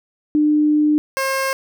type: tone pair in turn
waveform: sine / 15% pulse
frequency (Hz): 300.6 / 535.4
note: D4 / C5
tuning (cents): +40 / +40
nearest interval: minor seventh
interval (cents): 1000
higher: second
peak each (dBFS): -12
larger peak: neither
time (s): 0.35-0.98 / 1.17-1.53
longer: first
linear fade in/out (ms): 0
effects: none